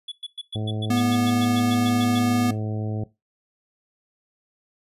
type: tone bursts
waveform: triangle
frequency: 3423 Hz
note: A7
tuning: 48 cents flat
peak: -29 dBFS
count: 15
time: 0.08-2.19 s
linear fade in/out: 5 ms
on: 38 ms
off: 110 ms
type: harmonic tone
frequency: 107.5 Hz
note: A2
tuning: 40 cents flat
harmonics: 1 / 2 / 3 / 4 / 5 / 6 / 7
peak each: -26 / -32 / -36 / -38 / -40 / -42 / -43 dBFS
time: 0.55-3.04 s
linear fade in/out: 5 ms
type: tone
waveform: square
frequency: 243.4 Hz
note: B3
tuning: 25 cents flat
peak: -20 dBFS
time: 0.9-2.51 s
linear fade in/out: 5 ms
effects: noise-tail reverb RT60 0.2 s tail -17 dB re dry + resampled to 32000 Hz